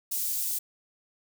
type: high-pass noise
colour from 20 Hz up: white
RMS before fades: -30 dBFS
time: 0.11-0.59 s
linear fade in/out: 10 ms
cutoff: 7100 Hz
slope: 12 dB/octave
effects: none